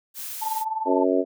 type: noise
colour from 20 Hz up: blue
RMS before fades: -34 dBFS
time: 0.14-0.65 s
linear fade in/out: 50 ms
type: tone with tremolo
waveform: sine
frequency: 880 Hz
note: A5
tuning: in tune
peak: -21 dBFS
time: 0.41-1.05 s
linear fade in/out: 20 ms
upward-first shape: triangle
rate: 20 Hz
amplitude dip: 80%
type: harmonic tone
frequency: 92.5 Hz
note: F#2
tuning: in tune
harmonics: 3 / 4 / 5 / 6 / 7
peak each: -23 / -24 / -25 / -26 / -26 dBFS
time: 0.85-1.25 s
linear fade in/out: 50 ms
effects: none